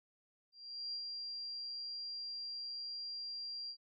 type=tone with ADSR envelope; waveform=sine; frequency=4757 Hz; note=D8; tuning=21 cents sharp; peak=-38 dBFS; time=0.52-3.77 s; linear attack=410 ms; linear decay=84 ms; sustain=-3 dB; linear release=74 ms; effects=none